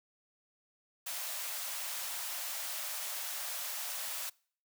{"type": "high-pass noise", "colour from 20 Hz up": "white", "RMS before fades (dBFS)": -39, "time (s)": [1.06, 4.3], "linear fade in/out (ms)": 10, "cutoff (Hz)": 540, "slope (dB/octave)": 96, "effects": ["noise-tail reverb RT60 0.5 s tail -25 dB re dry"]}